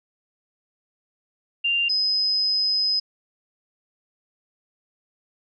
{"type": "tone pair in turn", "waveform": "sine", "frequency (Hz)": [2787, 5050], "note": ["F7", "D#8"], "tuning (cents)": [-4, 25], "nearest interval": "minor seventh", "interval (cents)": 1029, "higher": "second", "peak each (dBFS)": -19, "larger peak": "neither", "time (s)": [[1.64, 1.89], [1.89, 3]], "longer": "second", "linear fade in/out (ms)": 10, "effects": []}